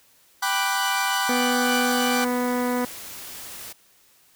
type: chord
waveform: sawtooth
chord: G major seventh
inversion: none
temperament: equal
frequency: 784 / 987.8 / 1174.7 / 1480 Hz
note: G5 / B5 / D6 / F#6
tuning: 0 / 0 / 0 / 0 cents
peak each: -23 / -23 / -25 / -23 dBFS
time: 0.42-2.25 s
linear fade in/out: 10 ms
type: harmonic tone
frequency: 246.9 Hz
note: B3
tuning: in tune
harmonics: 1 / 2 / 3 / 4 / 5 / 6 / 7 / 8 / 9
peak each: -24 / -27 / -33 / -31 / -37 / -38 / -41 / -39 / -43 dBFS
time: 1.29-2.85 s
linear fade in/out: 2 ms
type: noise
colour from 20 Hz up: white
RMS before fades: -38 dBFS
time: 1.65-3.73 s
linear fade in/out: 10 ms
effects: white hiss -58 dBFS RMS until 4.35 s